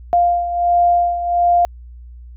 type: beating tone pair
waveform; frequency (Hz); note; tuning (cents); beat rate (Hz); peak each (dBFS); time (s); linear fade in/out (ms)
sine; 698.5 / 699.9; F5 / F5; 0 / +4; 1.4; -13 / -19; 0.13-1.65; 0
effects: added 60 Hz sine -34 dBFS peak until 2.36 s